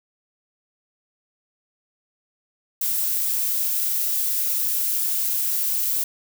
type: noise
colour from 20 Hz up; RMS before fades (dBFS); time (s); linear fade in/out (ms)
violet; -23; 2.81-6.04; 5
effects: none